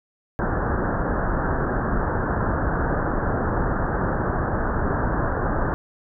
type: low-pass noise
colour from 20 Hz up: pink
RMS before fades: -23 dBFS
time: 0.39-5.74 s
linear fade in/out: 0 ms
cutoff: 1700 Hz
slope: 96 dB/octave
effects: none